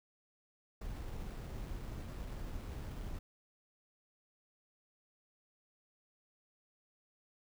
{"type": "noise with sample-and-hold", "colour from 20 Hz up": "brown", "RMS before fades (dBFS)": -43, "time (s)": [0.81, 3.19], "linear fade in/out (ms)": 5, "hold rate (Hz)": 6300, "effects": []}